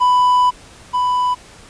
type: tone pair in turn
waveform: triangle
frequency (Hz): 994 / 994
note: B5 / B5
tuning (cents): +11 / +11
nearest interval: unison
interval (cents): 0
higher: neither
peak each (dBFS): -8 / -12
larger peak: first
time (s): 0-0.51 / 0.93-1.35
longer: first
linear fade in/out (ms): 20
effects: pink hiss -42 dBFS RMS until 1.69 s + resampled to 22050 Hz